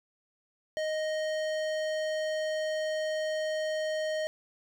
sine tone with hard clipping, 622.3 Hz, D#5, in tune, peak -31 dBFS, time 0.77-4.27 s, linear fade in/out 0 ms, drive 16 dB, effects none

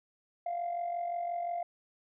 sine tone with amplitude modulation, 695 Hz, F5, 9 cents flat, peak -28 dBFS, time 0.46-1.63 s, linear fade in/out 5 ms, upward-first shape sine, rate 45.7 Hz, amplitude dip 60%, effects tanh soft clip ceiling -28 dBFS

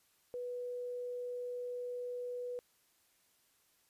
sine tone, 491.5 Hz, B4, 8 cents flat, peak -38 dBFS, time 0.34-2.59 s, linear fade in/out 0 ms, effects white hiss -72 dBFS RMS until 3.89 s + resampled to 32000 Hz

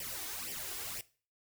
white noise with flanger, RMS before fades -41 dBFS, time 0-1.01 s, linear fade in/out 2 ms, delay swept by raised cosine 0.37 to 2.77 ms, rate 2 Hz, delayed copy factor +0.85, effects noise-tail reverb RT60 0.4 s tail -19 dB re dry

